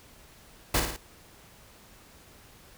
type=noise with echo; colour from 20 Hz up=pink; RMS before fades=-24 dBFS; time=0.74-0.8 s; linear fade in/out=5 ms; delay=55 ms; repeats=3; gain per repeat=-5 dB; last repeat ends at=0.965 s; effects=pink hiss -54 dBFS RMS until 2.77 s